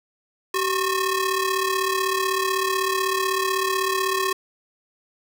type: ring-modulated tone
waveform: sawtooth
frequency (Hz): 730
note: F#5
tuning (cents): -24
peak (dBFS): -14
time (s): 0.54-4.33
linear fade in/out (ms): 5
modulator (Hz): 347
effects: none